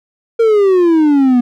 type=exponential sweep; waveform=triangle; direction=down; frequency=466.2 to 240 Hz; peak=-5 dBFS; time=0.39-1.41 s; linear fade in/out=10 ms; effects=none